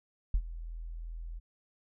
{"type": "tone with ADSR envelope", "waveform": "sine", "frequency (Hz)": 41.38, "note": "E1", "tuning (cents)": 7, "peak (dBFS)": -21, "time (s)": [0.34, 1.4], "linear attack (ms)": 4, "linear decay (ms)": 64, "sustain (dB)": -17, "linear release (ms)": 24, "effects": []}